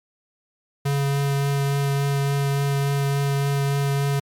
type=tone with vibrato; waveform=square; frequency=140.1 Hz; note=C#3; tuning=19 cents sharp; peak=-20 dBFS; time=0.85-4.2 s; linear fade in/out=10 ms; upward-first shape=triangle; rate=3.5 Hz; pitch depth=11 cents each way; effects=MP3 96 kbps